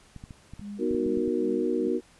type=clicks; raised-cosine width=5 ms; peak=-29 dBFS; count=10; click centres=0.163 / 0.239 / 0.308 / 0.536 / 0.595 / 0.911 / 0.947 / 1.064 / 1.175 / 1.278 s
type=tone with tremolo; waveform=sine; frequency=204.1 Hz; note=G#3; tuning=30 cents flat; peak=-34 dBFS; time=0.61-1.88 s; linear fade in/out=5 ms; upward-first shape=sine; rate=2.5 Hz; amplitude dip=100%
type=chord; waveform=sine; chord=B major seventh; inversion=none; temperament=equal; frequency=246.9 / 311.1 / 370 / 466.2 Hz; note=B3 / D#4 / F#4 / A#4; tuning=0 / 0 / 0 / 0 cents; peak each=-30 / -30 / -28 / -30 dBFS; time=0.78-2.01 s; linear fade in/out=50 ms
effects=pink hiss -57 dBFS RMS until 2.19 s + resampled to 24000 Hz